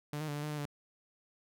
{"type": "tone with pitch steps", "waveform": "sawtooth", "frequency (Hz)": [147.7, 154.7, 145.7, 147.1, 151.1, 149.6, 145.2], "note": ["D3", "D#3", "D3", "D3", "D3", "D3", "D3"], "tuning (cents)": [10, -10, -13, 3, 50, 32, -19], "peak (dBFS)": -32, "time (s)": [0.13, 0.655], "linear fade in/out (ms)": 2, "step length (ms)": 75, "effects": []}